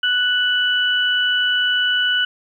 sine tone pair together, 1483 / 2966 Hz, F#6 / F#7, +4 / +4 cents, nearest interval octave, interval 1200 cents, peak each -18 dBFS, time 0.03-2.25 s, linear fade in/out 5 ms, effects 9-bit

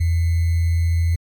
sine tone with sample-and-hold, 83.7 Hz, E2, 27 cents sharp, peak -15 dBFS, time 0-1.16 s, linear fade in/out 10 ms, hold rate 2100 Hz, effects AAC 64 kbps

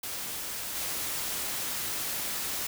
white noise with level steps, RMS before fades -36 / -33 dBFS, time 0.03-2.67 s, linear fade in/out 5 ms, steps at 0.75 s, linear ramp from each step 2 ms, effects none

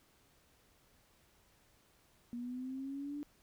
sine linear sweep, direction up, 237 to 294.7 Hz, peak -39 dBFS, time 2.33-3.23 s, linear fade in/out 0 ms, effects pink hiss -69 dBFS RMS until 3.42 s

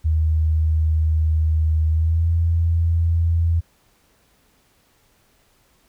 sine tone with pitch glide, 78.8 to 83.49 Hz, D#2 to E2, +23 to +23 cents, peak -15 dBFS, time 0.04-3.61 s, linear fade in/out 20 ms, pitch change +100 cents, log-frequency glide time 1.89-2.29 s, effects pink hiss -60 dBFS RMS until 5.88 s

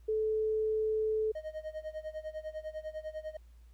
sine tone, 434.9 Hz, A4, 20 cents flat, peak -28 dBFS, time 0.08-1.32 s, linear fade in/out 10 ms
triangle tone with tremolo, 622.3 Hz, D#5, in tune, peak -33 dBFS, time 1.35-3.37 s, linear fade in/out 5 ms, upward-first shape sine, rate 10 Hz, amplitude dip 90%
effects added 58 Hz sine -53 dBFS peak until 3.73 s + pink hiss -73 dBFS RMS until 3.73 s

